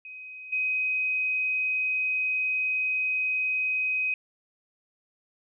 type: tone with level steps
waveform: sine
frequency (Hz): 2519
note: D#7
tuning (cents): +21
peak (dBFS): -39 / -24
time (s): 0.05-4.14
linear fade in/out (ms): 2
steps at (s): 0.52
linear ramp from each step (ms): 10
effects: none